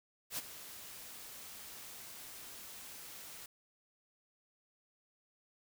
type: noise with ADSR envelope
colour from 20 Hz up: white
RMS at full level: -37 dBFS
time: 0.3-3.46 s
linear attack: 81 ms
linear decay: 24 ms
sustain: -13 dB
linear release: 3 ms
effects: none